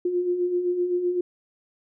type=beating tone pair; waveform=sine; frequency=349.2 / 357 Hz; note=F4 / F4; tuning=0 / +38 cents; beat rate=7.8 Hz; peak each=-31 / -22 dBFS; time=0.05-1.21 s; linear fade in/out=5 ms; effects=none